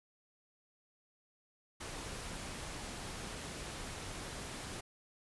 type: noise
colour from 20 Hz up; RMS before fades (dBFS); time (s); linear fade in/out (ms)
pink; -44; 1.8-4.81; 10
effects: resampled to 24000 Hz